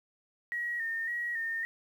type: tone with vibrato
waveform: sine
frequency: 1864.7 Hz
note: A#6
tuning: in tune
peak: -31 dBFS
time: 0.52-1.65 s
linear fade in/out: 0 ms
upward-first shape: square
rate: 1.8 Hz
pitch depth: 38 cents each way
effects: 10-bit